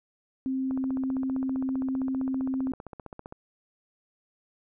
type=tone; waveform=sine; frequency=263.5 Hz; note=C4; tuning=12 cents sharp; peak=-26 dBFS; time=0.46-2.72 s; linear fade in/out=0 ms
type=click train; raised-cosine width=1 ms; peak=-26 dBFS; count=41; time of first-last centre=0.71-3.324 s; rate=15.3 Hz
effects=none